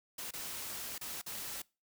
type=noise with dropouts; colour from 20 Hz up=white; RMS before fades=-42 dBFS; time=0.18-1.62 s; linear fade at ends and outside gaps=5 ms; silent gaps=0.309-0.335 / 0.981-1.011 / 1.216-1.262 s; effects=noise-tail reverb RT60 0.3 s tail -24 dB re dry